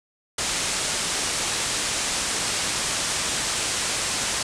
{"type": "low-pass noise", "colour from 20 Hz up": "white", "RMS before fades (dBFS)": -26, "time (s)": [0.38, 4.43], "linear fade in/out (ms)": 5, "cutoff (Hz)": 9300, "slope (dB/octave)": 48, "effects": []}